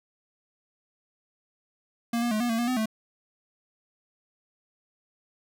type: tone with pitch steps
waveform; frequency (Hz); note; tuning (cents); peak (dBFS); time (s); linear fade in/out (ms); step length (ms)
square; 234.1 / 238.8 / 214.3 / 241.2 / 226.9 / 238.7 / 253.8 / 219.1; A#3 / A#3 / A3 / B3 / A#3 / A#3 / B3 / A3; +8 / +42 / -45 / -41 / -47 / +41 / +47 / -7; -25; 2.13-2.858; 5; 91
effects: none